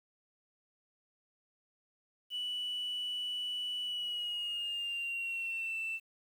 sine tone with pitch glide, 2960 to 2668 Hz, F#7 to E7, 0 to +20 cents, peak -33 dBFS, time 2.3-6 s, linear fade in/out 50 ms, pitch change -180 cents, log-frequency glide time 3.84-5.77 s, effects tanh soft clip ceiling -31 dBFS + 10-bit

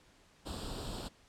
pink noise with comb filter, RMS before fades -41 dBFS, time 0.45-1.09 s, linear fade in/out 20 ms, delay 0.24 ms, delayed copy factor +0.8, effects pink hiss -64 dBFS RMS until 1.28 s + low-pass 8000 Hz 12 dB/octave

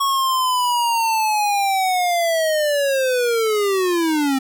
square linear sweep, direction down, 1108.7 to 261.6 Hz, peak -17 dBFS, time 0-4.39 s, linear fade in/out 10 ms, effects none

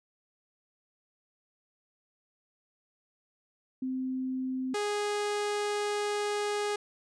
sine / sawtooth tone pair in turn, 259.2 / 414 Hz, C4 / G#4, -16 / -5 cents, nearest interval minor sixth, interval 811 cents, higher second, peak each -30 / -25 dBFS, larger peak second, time 3.82-4.74 / 4.74-6.76 s, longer second, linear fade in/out 5 ms, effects resampled to 22050 Hz

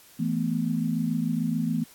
sine chord, E suspended fourth, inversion none, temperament equal, 164.81 / 220 / 246.9 Hz, E3 / A3 / B3, 0 / 0 / 0 cents, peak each -28 dBFS, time 0.19-1.84 s, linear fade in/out 10 ms, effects white hiss -53 dBFS RMS until 1.94 s + AAC 64 kbps

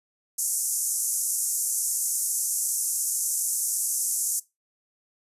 white band-pass noise, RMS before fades -27 dBFS, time 0.38-4.4 s, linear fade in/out 10 ms, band 6100 to 12000 Hz, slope 48 dB/octave, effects noise-tail reverb RT60 0.2 s tail -19 dB re dry + resampled to 32000 Hz

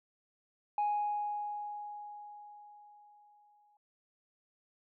sine tone with exponential decay, 830.6 Hz, G#5, in tune, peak -26 dBFS, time 0.78-3.77 s, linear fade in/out 2 ms, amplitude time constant 650 ms, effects tanh soft clip ceiling -26 dBFS

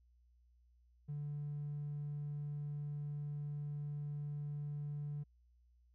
triangle tone, 146.2 Hz, D3, 7 cents flat, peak -36 dBFS, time 1.08-5.24 s, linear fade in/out 20 ms, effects tanh soft clip ceiling -36 dBFS + added 60 Hz sine -66 dBFS peak until 5.94 s

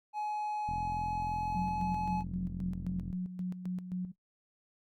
triangle tone with pitch glide, 844 to 850.4 Hz, G#5 to G#5, +28 to +41 cents, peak -31 dBFS, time 0.13-2.24 s, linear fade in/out 50 ms, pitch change +13 cents, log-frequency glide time 0.65-1.77 s
click train, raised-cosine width 5 ms, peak -29 dBFS, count 105, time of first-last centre 0.69-3.103 s, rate 43.1 Hz
sine tone with tremolo, 181.8 Hz, F#3, 30 cents flat, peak -32 dBFS, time 1.55-4.12 s, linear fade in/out 10 ms, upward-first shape square, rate 3.8 Hz, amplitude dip 60%
effects noise-tail reverb RT60 0.1 s tail -20 dB re dry + Opus 48 kbps

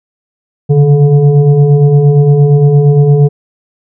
sine tone with frequency modulation, 146.83 Hz, D3, in tune, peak -3 dBFS, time 0.69-3.29 s, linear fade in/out 20 ms, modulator 285 Hz, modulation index 0.8, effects none

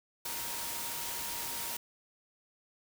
sine tone in noise, 938 Hz, A#5, 11 cents sharp, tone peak -47 dBFS, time 0.25-1.77 s, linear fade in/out 5 ms, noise white, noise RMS -38 dBFS, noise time 0.25-1.77 s, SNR -12 dB, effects none

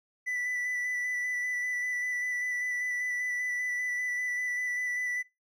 triangle tone with vibrato, 1980 Hz, B6, 4 cents sharp, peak -28 dBFS, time 0.26-5.23 s, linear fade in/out 20 ms, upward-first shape square, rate 5.1 Hz, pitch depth 13 cents each way, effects noise-tail reverb RT60 0.2 s tail -19 dB re dry

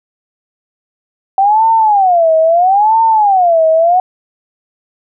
sine tone with vibrato, 760 Hz, F#5, 46 cents sharp, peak -6 dBFS, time 1.38-4 s, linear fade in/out 2 ms, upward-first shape sine, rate 0.76 Hz, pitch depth 300 cents each way, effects none

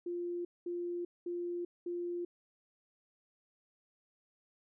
sine tone bursts, 349.2 Hz, F4, in tune, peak -35 dBFS, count 4, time 0.06-2.25 s, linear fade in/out 5 ms, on 390 ms, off 210 ms, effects none

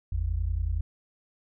sine tone pair together, 51.54 / 82.3 Hz, G#1 / E2, -12 / -2 cents, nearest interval minor sixth, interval 810 cents, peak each -28 dBFS, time 0.12-0.81 s, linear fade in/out 5 ms, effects none

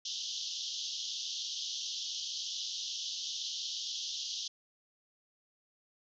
pink band-pass noise, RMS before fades -39 dBFS, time 0.05-4.48 s, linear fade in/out 5 ms, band 3000 to 6400 Hz, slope 96 dB/octave, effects none

